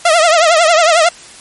sawtooth tone with vibrato, 658 Hz, E5, 3 cents flat, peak -3 dBFS, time 0.05-1.09 s, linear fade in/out 5 ms, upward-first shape triangle, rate 11 Hz, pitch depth 140 cents each way, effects white hiss -36 dBFS RMS until 1.4 s + MP3 48 kbps

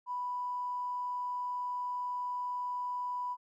triangle tone with tanh clipping, 987.8 Hz, B5, in tune, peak -33 dBFS, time 0.06-3.37 s, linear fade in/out 50 ms, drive 3 dB, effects none

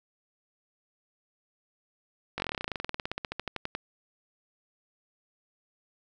slowing click train, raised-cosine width 0.3 ms, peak -16 dBFS, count 29, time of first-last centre 2.38-3.751 s, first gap 20 ms, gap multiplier 1.06, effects none

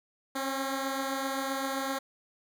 10% pulse beating tone pair, 268.7 / 276.4 Hz, C4 / C#4, +46 / -5 cents, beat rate 7.7 Hz, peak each -23 / -30 dBFS, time 0.35-1.99 s, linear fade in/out 10 ms, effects none

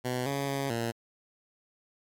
10% pulse tone with pitch steps, 125.4 / 139.5 / 138.1 / 116.2 Hz, B2 / C#3 / C#3 / A#2, +27 / +11 / -6 / -5 cents, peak -21 dBFS, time 0.04-0.92 s, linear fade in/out 20 ms, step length 220 ms, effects MP3 96 kbps

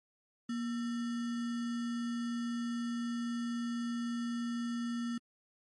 sine tone with sample-and-hold, 236.9 Hz, A#3, 28 cents sharp, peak -33 dBFS, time 0.49-5.18 s, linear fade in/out 5 ms, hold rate 1575 Hz, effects low-pass 8000 Hz 12 dB/octave + MP3 48 kbps

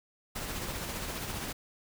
pink noise with tremolo, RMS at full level -36 dBFS, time 0.35-1.53 s, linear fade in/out 10 ms, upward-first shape sine, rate 15 Hz, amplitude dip 30%, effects none

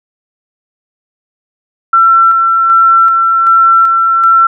sine tone with tremolo, 1348 Hz, E6, 38 cents sharp, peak -3 dBFS, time 1.93-4.47 s, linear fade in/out 5 ms, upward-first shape square, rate 1.3 Hz, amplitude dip 30%, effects none

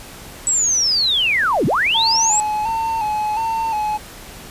sine linear two-way sweep, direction down then up, 7902 to 110 to 7902 Hz, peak -14 dBFS, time 0.47-2.4 s, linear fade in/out 0 ms, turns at 1.66 s
clicks, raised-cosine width 1 ms, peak -22 dBFS, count 6, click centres 1.436 / 1.865 / 2.146 / 2.399 / 2.689 / 2.75 s
triangle tone with vibrato, 875 Hz, A5, 10 cents flat, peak -16 dBFS, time 1.94-3.98 s, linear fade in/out 20 ms, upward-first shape square, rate 1.4 Hz, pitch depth 52 cents each way
effects pink hiss -37 dBFS RMS until 4.5 s + resampled to 32000 Hz

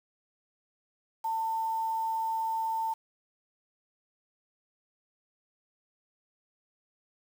sine tone with quantisation, 896 Hz, A5, 31 cents sharp, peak -28 dBFS, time 1.24-2.94 s, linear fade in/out 10 ms, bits 8, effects none

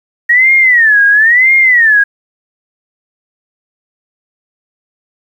sine tone with vibrato, 1864.7 Hz, A#6, in tune, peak -4 dBFS, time 0.29-2.04 s, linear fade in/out 10 ms, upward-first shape sine, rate 0.99 Hz, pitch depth 230 cents each way, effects 7-bit

